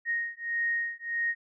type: beating tone pair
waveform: sine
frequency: 1864.7 / 1866.3 Hz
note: A#6 / A#6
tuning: 0 / +2 cents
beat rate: 1.6 Hz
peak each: -31 dBFS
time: 0.05-1.35 s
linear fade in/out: 50 ms
effects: none